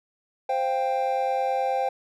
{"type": "chord", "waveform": "triangle", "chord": "C suspended fourth", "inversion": "none", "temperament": "equal with one note detuned", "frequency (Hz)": [523.3, 698.5, 788.1], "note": ["C5", "F5", "G5"], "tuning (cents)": [0, 0, 9], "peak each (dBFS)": [-25, -29, -23], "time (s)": [0.49, 1.89], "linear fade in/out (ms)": 5, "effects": []}